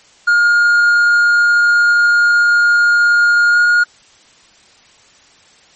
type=tone with pitch glide; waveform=triangle; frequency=1420 to 1430.7 Hz; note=F6 to F6; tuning=+28 to +41 cents; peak=-6 dBFS; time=0.27-3.84 s; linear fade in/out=10 ms; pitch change=+13 cents; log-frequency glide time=3.51-3.57 s; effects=white hiss -47 dBFS RMS until 5.75 s + MP3 32 kbps